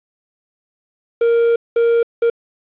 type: tone bursts at uneven times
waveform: triangle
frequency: 466.2 Hz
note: A#4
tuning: in tune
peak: -9 dBFS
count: 3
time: 1.21-1.56 / 1.76-2.03 / 2.22-2.3 s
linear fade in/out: 5 ms
effects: resampled to 8000 Hz + 7-bit